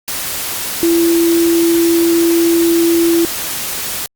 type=tone in noise; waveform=sine; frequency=336.6 Hz; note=E4; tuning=36 cents sharp; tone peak=-9 dBFS; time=0.83-3.25 s; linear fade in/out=0 ms; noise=white; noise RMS=-21 dBFS; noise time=0.08-4.06 s; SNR=+9 dB; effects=Opus 48 kbps